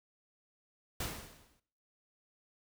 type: noise with exponential decay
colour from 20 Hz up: pink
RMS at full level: -35 dBFS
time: 1-1.6 s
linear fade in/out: 5 ms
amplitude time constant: 130 ms
effects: noise-tail reverb RT60 0.6 s tail -18 dB re dry